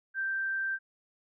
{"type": "tone", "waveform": "sine", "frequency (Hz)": 1568, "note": "G6", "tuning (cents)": 0, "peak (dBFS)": -29, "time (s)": [0.14, 0.79], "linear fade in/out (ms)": 50, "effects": []}